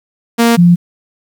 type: tone pair in turn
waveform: sawtooth / sine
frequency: 233.1 / 174.07 Hz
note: A#3 / F3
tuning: 0 / -5 cents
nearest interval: perfect fourth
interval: 505 cents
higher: first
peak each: -3 dBFS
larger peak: neither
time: 0.38-0.57 / 0.57-0.76 s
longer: neither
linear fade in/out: 20 ms
effects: 7-bit